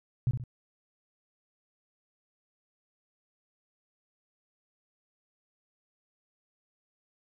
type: tone with echo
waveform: sine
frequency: 124.5 Hz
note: B2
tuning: 14 cents sharp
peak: -22 dBFS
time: 0.27-0.31 s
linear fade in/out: 0 ms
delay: 64 ms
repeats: 2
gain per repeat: -7 dB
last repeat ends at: 0.438 s
effects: none